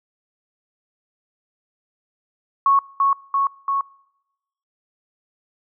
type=tone with echo; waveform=sine; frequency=1104 Hz; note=C#6; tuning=7 cents flat; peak=-12 dBFS; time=2.66-2.79 s; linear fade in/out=2 ms; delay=340 ms; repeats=3; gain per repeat=-2 dB; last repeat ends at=3.81 s; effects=noise-tail reverb RT60 0.9 s tail -24 dB re dry